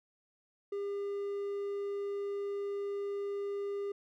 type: tone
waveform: triangle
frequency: 402.3 Hz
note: G4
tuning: 45 cents sharp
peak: -32 dBFS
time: 0.72-3.92 s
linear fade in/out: 5 ms
effects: none